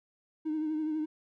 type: tone with vibrato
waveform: triangle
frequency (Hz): 310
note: D#4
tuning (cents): -6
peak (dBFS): -26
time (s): 0.45-1.06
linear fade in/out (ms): 20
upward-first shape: triangle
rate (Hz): 12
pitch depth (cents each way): 47
effects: tanh soft clip ceiling -26 dBFS